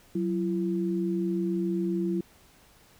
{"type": "tone pair together", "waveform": "sine", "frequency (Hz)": [186.1, 338.4], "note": ["F#3", "E4"], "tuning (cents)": [10, 45], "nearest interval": "minor seventh", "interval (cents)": 1035, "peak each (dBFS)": -28, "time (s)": [0.15, 2.21], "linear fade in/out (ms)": 5, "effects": ["pink hiss -58 dBFS RMS until 2.99 s"]}